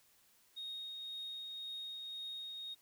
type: tone with tremolo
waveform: sine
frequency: 3729 Hz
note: A#7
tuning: in tune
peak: -40 dBFS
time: 0.56-2.75 s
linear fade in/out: 20 ms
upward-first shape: triangle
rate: 1.9 Hz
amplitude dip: 30%
effects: tanh soft clip ceiling -38 dBFS + white hiss -69 dBFS RMS until 2.81 s